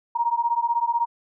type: beating tone pair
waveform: sine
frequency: 932.3 / 948.3 Hz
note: A#5 / A#5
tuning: 0 / +29 cents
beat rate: 16 Hz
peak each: -23 / -23 dBFS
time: 0.15-1.06 s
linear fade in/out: 10 ms
effects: none